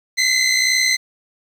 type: tone pair together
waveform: 20% pulse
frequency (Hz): 2020 / 2082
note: B6 / C7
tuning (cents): +39 / -9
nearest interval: minor second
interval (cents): 52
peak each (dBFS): -12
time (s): 0.17-0.97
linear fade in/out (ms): 20
effects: low-pass 10000 Hz 12 dB/octave + 8-bit